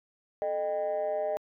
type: tone with amplitude modulation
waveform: sine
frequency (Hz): 613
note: D#5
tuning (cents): -26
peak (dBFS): -22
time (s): 0.42-1.37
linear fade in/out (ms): 0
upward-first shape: sine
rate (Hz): 177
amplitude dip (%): 95
effects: tanh soft clip ceiling -22 dBFS